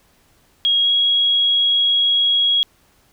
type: tone with pitch glide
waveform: sine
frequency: 3284 to 3311 Hz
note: G#7 to G#7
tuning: -20 to -6 cents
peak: -13 dBFS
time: 0.65-2.63 s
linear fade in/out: 0 ms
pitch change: +14 cents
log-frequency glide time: 0.81-0.9 s
effects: pink hiss -57 dBFS RMS until 3.12 s